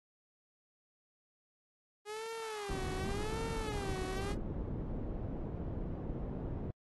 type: tone with vibrato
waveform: sawtooth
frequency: 411.5 Hz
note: G#4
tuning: 16 cents flat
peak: -36 dBFS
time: 2.05-4.36 s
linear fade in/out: 50 ms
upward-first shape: sine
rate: 0.88 Hz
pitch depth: 170 cents each way
type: low-pass noise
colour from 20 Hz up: pink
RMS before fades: -39 dBFS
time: 2.69-6.71 s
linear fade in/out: 2 ms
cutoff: 440 Hz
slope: 12 dB/octave
effects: AAC 32 kbps